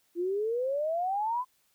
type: exponential sweep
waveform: sine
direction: up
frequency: 337 to 1031 Hz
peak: -27 dBFS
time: 0.15-1.45 s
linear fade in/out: 50 ms
effects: white hiss -70 dBFS RMS until 1.74 s